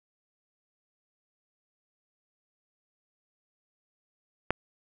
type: click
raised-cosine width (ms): 0.5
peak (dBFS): -9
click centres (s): 4.506
effects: none